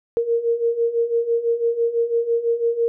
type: beating tone pair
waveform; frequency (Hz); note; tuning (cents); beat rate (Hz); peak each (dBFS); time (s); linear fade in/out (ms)
sine; 462.1 / 468.1; A#4 / A#4; -15 / +7; 6; -23 / -19; 0.17-2.88; 0
effects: none